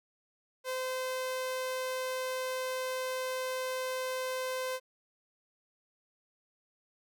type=tone; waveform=sawtooth; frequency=515 Hz; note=C5; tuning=28 cents flat; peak=-29 dBFS; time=0.64-4.8 s; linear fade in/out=50 ms; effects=none